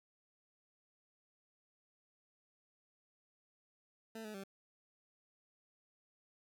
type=tone with pitch steps; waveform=20% pulse; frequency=223.1 / 213.8 / 195 Hz; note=A3 / A3 / G3; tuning=+24 / -49 / -9 cents; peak=-40 dBFS; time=4.15-4.438 s; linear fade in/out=5 ms; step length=96 ms; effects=none